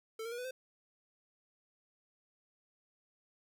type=tone with pitch steps; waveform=square; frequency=444.6 / 461.6 / 479.3 / 497.6 / 516.6 Hz; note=A4 / A#4 / A#4 / B4 / C5; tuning=+18 / -17 / +48 / +13 / -22 cents; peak=-40 dBFS; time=0.19-0.51 s; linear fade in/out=5 ms; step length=64 ms; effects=none